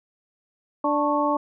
harmonic tone with a mistuned harmonic, 293.7 Hz, D4, in tune, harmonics 1 / 2 / 3 / 4, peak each -25 / -25 / -25 / -25 dBFS, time 0.84-1.37 s, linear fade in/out 5 ms, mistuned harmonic 4, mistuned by -110 cents, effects none

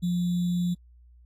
sine tone with sample-and-hold, 176.4 Hz, F3, 18 cents sharp, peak -23 dBFS, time 0.02-0.75 s, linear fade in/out 20 ms, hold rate 3675 Hz, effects added 60 Hz sine -51 dBFS peak until 1.25 s + AAC 48 kbps

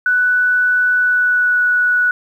sine tone with pitch glide, 1486 to 1472.3 Hz, F#6 to F#6, +7 to -9 cents, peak -11 dBFS, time 0.06-2.11 s, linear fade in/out 2 ms, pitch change -16 cents, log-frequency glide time 0.95-1.61 s, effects 8-bit

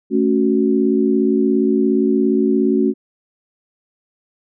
sine chord, F# minor, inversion first, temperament equal, 220 / 277.2 / 370 Hz, A3 / C#4 / F#4, 0 / 0 / 0 cents, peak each -17 dBFS, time 0.1-2.94 s, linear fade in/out 50 ms, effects none

